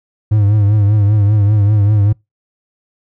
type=tone with vibrato; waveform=triangle; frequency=103.83 Hz; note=G#2; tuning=in tune; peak=-6 dBFS; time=0.31-2.13 s; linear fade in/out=10 ms; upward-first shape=triangle; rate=5.1 Hz; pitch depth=80 cents each way; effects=noise-tail reverb RT60 0.2 s tail -26 dB re dry